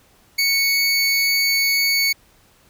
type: tone pair together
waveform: square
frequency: 2217 / 4501 Hz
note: C#7 / C#8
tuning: 0 / +26 cents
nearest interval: octave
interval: 1226 cents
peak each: -19 / -20 dBFS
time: 0.38-2.13 s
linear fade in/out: 10 ms
effects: pink hiss -55 dBFS RMS until 2.69 s